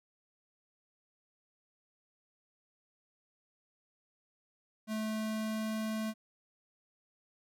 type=tone with pitch glide; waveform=square; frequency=217.3 to 218.6 Hz; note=A3 to A3; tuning=-21 to -11 cents; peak=-34 dBFS; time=4.87-6.14 s; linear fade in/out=50 ms; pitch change=+10 cents; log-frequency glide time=5-5.79 s; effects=none